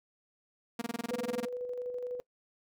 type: tone bursts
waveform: sawtooth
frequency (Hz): 233.9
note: A#3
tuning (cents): +6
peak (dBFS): -28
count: 14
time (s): 0.79-1.453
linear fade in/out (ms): 5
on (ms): 26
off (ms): 23
type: tone with tremolo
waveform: sine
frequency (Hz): 493.9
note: B4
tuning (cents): 0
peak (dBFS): -33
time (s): 1.11-2.2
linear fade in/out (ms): 0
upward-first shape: square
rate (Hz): 12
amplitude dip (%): 35
effects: noise-tail reverb RT60 0.1 s tail -22 dB re dry